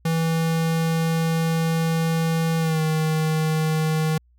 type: tone with pitch glide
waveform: square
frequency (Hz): 163.5 to 157.29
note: E3 to D#3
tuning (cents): -14 to +19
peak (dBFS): -20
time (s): 0.05-4.18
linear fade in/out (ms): 5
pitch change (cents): -67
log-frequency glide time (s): 2.59-2.81
effects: added 60 Hz sine -55 dBFS peak until 4.38 s